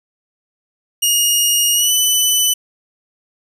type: tone with pitch glide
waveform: 15% pulse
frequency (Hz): 2862 to 2996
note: F7 to F#7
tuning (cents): +42 to +21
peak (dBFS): -5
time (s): 1.02-2.54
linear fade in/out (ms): 10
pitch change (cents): +79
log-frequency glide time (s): 1.73-1.92
effects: none